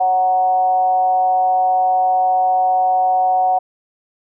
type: tone with frequency modulation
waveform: sine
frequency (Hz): 741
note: F#5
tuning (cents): +2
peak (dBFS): -12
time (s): 0-3.59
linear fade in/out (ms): 10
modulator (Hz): 189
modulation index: 0.39
effects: none